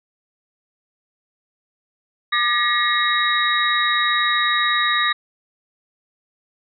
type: tone cluster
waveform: sine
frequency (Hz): 1197 / 1714 / 1903 / 2161 / 3808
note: D6 / A6 / A#6 / C#7 / A#7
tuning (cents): +33 / -46 / +35 / -45 / +36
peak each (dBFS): -21 / -27 / -21 / -29 / -21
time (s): 2.32-5.13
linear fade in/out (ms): 10
effects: none